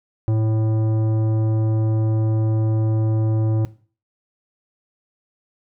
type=tone with tanh clipping; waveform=sine; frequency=110 Hz; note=A2; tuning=in tune; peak=-18 dBFS; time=0.28-3.65 s; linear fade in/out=0 ms; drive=13 dB; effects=noise-tail reverb RT60 0.4 s tail -18 dB re dry